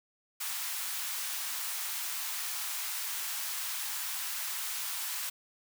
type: high-pass noise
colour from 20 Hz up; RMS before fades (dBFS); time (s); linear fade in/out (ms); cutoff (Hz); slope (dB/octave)
white; -36; 0.4-5.3; 10; 850; 24
effects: none